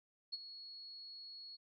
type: tone with ADSR envelope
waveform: sine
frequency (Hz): 4344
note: C#8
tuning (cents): -36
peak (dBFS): -37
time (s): 0.32-1.57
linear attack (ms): 17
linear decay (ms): 29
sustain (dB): -12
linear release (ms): 23
effects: none